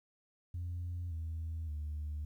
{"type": "tone with pitch steps", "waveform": "sine", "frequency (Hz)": [87.31, 80.99, 75.13], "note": ["F2", "E2", "D2"], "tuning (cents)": [0, -30, 40], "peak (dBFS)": -35, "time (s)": [0.54, 2.25], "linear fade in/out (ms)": 5, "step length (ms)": 570, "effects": ["tanh soft clip ceiling -34 dBFS", "12-bit"]}